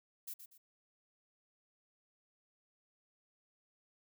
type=noise with echo; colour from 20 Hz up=violet; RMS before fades=-44 dBFS; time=0.27-0.34 s; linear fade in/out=10 ms; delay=120 ms; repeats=2; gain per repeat=-9 dB; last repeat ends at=0.58 s; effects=none

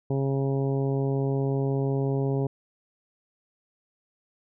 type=harmonic tone; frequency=136.5 Hz; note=C#3; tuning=26 cents flat; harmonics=1 / 2 / 3 / 4 / 5 / 6 / 7; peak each=-25 / -31 / -29 / -37 / -40 / -43 / -46 dBFS; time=0.1-2.47 s; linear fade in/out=5 ms; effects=none

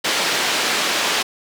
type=band-pass noise; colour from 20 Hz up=white; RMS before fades=-20 dBFS; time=0.04-1.23 s; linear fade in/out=10 ms; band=250 to 4300 Hz; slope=12 dB/octave; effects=none

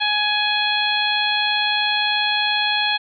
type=harmonic tone; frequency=837 Hz; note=G#5; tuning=13 cents sharp; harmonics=1 / 2 / 3 / 4 / 5; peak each=-24 / -24 / -24 / -22 / -25 dBFS; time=0-2.98 s; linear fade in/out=20 ms; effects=none

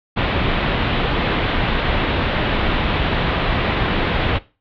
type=low-pass noise; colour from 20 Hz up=pink; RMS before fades=-19 dBFS; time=0.16-4.39 s; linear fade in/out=20 ms; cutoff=3700 Hz; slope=48 dB/octave; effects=noise-tail reverb RT60 0.3 s tail -18 dB re dry

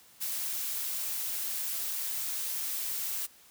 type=noise; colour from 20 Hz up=blue; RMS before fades=-34 dBFS; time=0.2-3.27 s; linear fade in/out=20 ms; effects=white hiss -58 dBFS RMS until 3.5 s

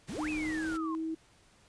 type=noise; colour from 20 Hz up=pink; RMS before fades=-45 dBFS; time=0.07-0.78 s; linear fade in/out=20 ms
type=exponential two-way sweep; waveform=sine; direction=up then down; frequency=160.7 to 2637 to 1028 Hz; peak=-37 dBFS; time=0.09-0.95 s; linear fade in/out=0 ms; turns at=0.29 s
type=tone with pitch glide; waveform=sine; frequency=306.5 to 321.4 Hz; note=D#4 to E4; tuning=-26 to -44 cents; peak=-32 dBFS; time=0.18-1.15 s; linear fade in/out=10 ms; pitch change=+82 cents; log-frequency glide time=0.35-0.71 s
effects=pink hiss -63 dBFS RMS until 1.68 s + resampled to 22050 Hz

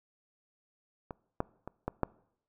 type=clicks; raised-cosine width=1 ms; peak=-25 / -15 / -26 / -18 / -13 dBFS; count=5; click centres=1.108 / 1.404 / 1.676 / 1.88 / 2.033 s; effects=noise-tail reverb RT60 0.7 s tail -23 dB re dry

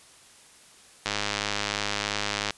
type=click train; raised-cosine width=0.2 ms; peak=-9 dBFS; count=150; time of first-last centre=1.06-2.507 s; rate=103 Hz; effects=white hiss -53 dBFS RMS until 2.57 s + resampled to 24000 Hz

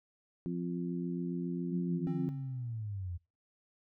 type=harmonic tone; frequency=87.31 Hz; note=F2; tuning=in tune; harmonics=2 / 3 / 4; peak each=-35 / -39 / -41 dBFS; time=0.46-2.29 s; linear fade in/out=0 ms
type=linear sweep; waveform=sine; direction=down; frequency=185 to 84 Hz; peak=-36 dBFS; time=1.7-3.18 s; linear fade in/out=20 ms
type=tone with exponential decay; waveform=triangle; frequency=265.6 Hz; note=C4; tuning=26 cents sharp; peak=-29 dBFS; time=2.07-2.86 s; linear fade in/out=0 ms; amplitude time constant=170 ms
effects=noise-tail reverb RT60 0.3 s tail -24 dB re dry

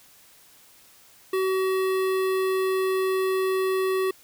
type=tone with notch filter; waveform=square; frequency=378.5 Hz; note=F#4; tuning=39 cents sharp; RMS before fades=-24 dBFS; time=1.33-4.11 s; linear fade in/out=5 ms; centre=6300 Hz; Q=0.88; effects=white hiss -54 dBFS RMS until 4.23 s

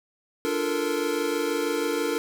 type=chord; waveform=square; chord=Bb major seventh; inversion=first; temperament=equal with one note detuned; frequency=293.7 / 345.4 / 440 / 466.2 Hz; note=D4 / F4 / A4 / Bb4; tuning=0 / -19 / 0 / 0 cents; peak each=-31 / -32 / -31 / -29 dBFS; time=0.45-2.18 s; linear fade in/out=0 ms; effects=none

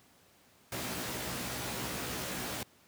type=noise with comb filter; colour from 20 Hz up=pink; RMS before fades=-37 dBFS; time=0.72-2.63 s; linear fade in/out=2 ms; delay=16 ms; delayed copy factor=+1; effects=pink hiss -63 dBFS RMS until 2.87 s + high-pass 100 Hz 12 dB/octave

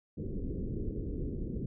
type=low-pass noise; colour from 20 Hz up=pink; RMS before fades=-36 dBFS; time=0.17-1.66 s; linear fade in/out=5 ms; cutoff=440 Hz; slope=48 dB/octave; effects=none

